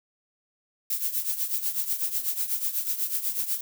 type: noise with tremolo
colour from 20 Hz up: violet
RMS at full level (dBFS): -25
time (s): 0.9-3.61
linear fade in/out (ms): 5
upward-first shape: triangle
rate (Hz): 8.1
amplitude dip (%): 80
effects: none